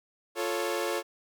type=chord; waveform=sawtooth; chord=F augmented; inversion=none; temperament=equal; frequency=349.2 / 440 / 554.4 Hz; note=F4 / A4 / C#5; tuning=0 / 0 / 0 cents; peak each=-29 dBFS; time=0.35-1.03 s; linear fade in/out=50 ms; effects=none